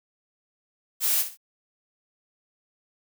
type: noise with echo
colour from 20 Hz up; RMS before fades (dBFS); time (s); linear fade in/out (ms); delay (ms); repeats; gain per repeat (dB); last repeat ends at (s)
blue; -23; 1-1.25; 50; 62; 2; -11; 1.374
effects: none